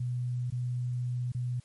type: tone with dropouts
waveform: sine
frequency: 123.47 Hz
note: B2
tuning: in tune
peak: -29 dBFS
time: 0-1.6 s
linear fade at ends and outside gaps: 5 ms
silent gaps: 0.503-0.522 / 1.32-1.347 s
effects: white hiss -64 dBFS RMS until 1.64 s + MP3 48 kbps